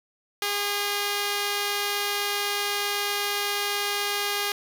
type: tone pair together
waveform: 5% pulse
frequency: 407.8 / 1071.5 Hz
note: G#4 / C6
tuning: -32 / +41 cents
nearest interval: octave + perfect fourth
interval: 1673 cents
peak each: -14 / -24 dBFS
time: 0.42-4.52 s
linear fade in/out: 2 ms
effects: none